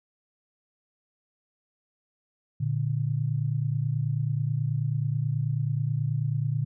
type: tone pair together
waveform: sine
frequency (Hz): 116.54 / 145.82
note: A#2 / D3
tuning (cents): 0 / -12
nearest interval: major third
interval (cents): 388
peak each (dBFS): -27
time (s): 2.6-6.65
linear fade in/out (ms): 10
effects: none